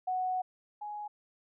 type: tone pair in turn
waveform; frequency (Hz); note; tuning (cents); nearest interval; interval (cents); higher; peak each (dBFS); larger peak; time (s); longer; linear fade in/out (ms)
sine; 740 / 835; F#5 / G#5; 0 / +9; major second; 209; second; -29 / -37; first; 0.07-0.42 / 0.81-1.08; first; 10
effects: none